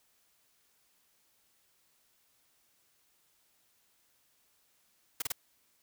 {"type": "noise bursts", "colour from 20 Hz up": "white", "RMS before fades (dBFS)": -33, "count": 3, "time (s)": [5.2, 5.321], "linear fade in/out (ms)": 5, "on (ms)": 21, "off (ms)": 29, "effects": ["white hiss -71 dBFS RMS until 5.82 s"]}